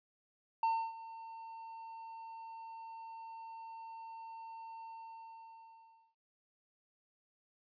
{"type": "tone with ADSR envelope", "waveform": "triangle", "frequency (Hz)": 905, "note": "A5", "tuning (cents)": 48, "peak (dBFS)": -26, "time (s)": [0.63, 6.15], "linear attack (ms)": 3, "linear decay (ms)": 290, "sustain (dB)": -18, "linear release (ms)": 1300, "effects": ["resampled to 11025 Hz"]}